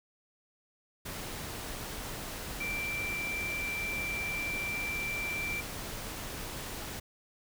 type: tone in noise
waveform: sine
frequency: 2349 Hz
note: D7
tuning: in tune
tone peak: -33 dBFS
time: 2.6-5.61 s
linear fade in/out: 10 ms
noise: pink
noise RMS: -40 dBFS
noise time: 1.05-7 s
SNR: +4 dB
effects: none